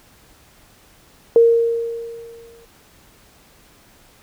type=tone with exponential decay; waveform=sine; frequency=463.6 Hz; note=A#4; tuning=10 cents flat; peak=-6 dBFS; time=1.36-2.65 s; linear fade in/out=1 ms; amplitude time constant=280 ms; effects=pink hiss -51 dBFS RMS until 4.22 s